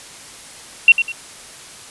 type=tone with echo; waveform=sine; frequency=2729 Hz; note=F7; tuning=41 cents flat; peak=-3 dBFS; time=0.88-0.92 s; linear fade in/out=2 ms; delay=100 ms; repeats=2; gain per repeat=-10 dB; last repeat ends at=1.12 s; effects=white hiss -38 dBFS RMS until 1.9 s + resampled to 24000 Hz